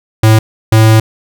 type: tone pair in turn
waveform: square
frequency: 110 / 110.45 Hz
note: A2 / A2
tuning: 0 / +7 cents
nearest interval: unison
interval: 7 cents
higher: second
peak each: -4 dBFS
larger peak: neither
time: 0.23-0.39 / 0.72-1 s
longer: second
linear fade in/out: 5 ms
effects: none